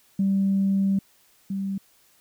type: tone pair in turn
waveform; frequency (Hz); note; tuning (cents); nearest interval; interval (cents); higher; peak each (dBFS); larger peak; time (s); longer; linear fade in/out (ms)
sine; 195.2 / 195.2; G3 / G3; -7 / -7; unison; 0; neither; -18 / -25; first; 0.19-0.99 / 1.5-1.78; first; 5
effects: tanh soft clip ceiling -14 dBFS + white hiss -60 dBFS RMS until 2.2 s